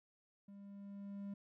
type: tone with level ramp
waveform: triangle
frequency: 200 Hz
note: G3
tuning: 35 cents sharp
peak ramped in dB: -51 to -40 dBFS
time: 0.48-1.34 s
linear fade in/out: 5 ms
effects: none